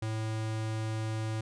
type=tone; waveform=square; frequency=110 Hz; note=A2; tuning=in tune; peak=-32 dBFS; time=0.02-1.41 s; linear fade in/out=5 ms; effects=resampled to 22050 Hz